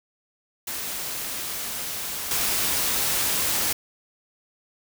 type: noise with level steps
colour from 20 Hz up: white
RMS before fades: -31 / -24 dBFS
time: 0.67-3.73 s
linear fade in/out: 5 ms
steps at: 2.31 s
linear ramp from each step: 2 ms
effects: none